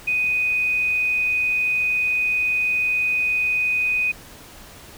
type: tone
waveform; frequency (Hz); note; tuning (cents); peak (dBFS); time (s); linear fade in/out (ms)
sine; 2493; D#7; +3; -18; 0.07-4.12; 10
effects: pink hiss -43 dBFS RMS until 4.97 s